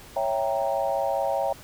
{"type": "chord", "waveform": "sine", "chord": "C# diminished seventh", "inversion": "none", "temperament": "equal", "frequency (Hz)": [554.4, 659.3, 784, 932.3], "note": ["C#5", "E5", "G5", "Bb5"], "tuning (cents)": [0, 0, 0, 0], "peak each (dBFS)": [-27, -28, -28, -32], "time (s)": [0.16, 1.53], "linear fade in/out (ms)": 5, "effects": ["pink hiss -47 dBFS RMS until 1.63 s"]}